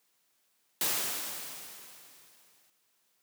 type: noise with exponential decay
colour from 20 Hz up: white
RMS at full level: -28 dBFS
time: 0.81-2.7 s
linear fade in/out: 2 ms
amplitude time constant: 410 ms
effects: white hiss -73 dBFS RMS until 3.22 s + high-pass 150 Hz 12 dB/octave